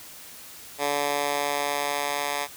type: tone with high-pass filter sweep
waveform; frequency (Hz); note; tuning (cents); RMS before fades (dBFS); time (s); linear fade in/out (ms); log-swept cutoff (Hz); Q
10% pulse; 144; D3; -34; -27; 0.78-2.48; 50; 510 to 910; 0.83
effects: white hiss -44 dBFS RMS until 2.56 s